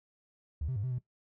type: tone with pitch steps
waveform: triangle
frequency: 74.7 / 130.3 / 101 / 128.9 / 124.2 Hz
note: D2 / C3 / G#2 / C3 / B2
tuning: +30 / -7 / -48 / -26 / +10 cents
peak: -28 dBFS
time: 0.61-0.985 s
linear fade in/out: 5 ms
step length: 75 ms
effects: noise-tail reverb RT60 0.1 s tail -19 dB re dry + tanh soft clip ceiling -28 dBFS